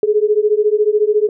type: beating tone pair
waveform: sine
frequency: 415.3 / 429.3 Hz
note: G#4 / A4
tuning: 0 / -43 cents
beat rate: 14 Hz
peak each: -14 / -14 dBFS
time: 0.03-1.29 s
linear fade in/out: 2 ms
effects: none